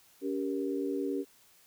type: chord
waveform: sine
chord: G diminished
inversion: second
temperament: just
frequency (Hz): 282.2 / 392 / 470.4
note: Db4 / G4 / Bb4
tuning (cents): +31 / 0 / +16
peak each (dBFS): -33 / -34 / -38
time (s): 0.21-1.25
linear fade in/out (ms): 50
effects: white hiss -62 dBFS RMS until 1.66 s